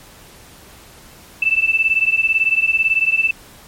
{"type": "beating tone pair", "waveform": "sine", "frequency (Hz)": [2637, 2655], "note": ["E7", "E7"], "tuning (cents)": [0, 12], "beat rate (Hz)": 18, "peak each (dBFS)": -16, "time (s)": [1.42, 3.31], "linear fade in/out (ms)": 5, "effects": ["pink hiss -43 dBFS RMS until 3.67 s", "MP3 64 kbps"]}